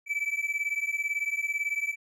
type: beating tone pair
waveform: triangle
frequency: 2300 / 2318 Hz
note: D7 / D7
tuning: -37 / -23 cents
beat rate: 18 Hz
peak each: -29 dBFS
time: 0.06-1.96 s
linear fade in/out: 50 ms
effects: none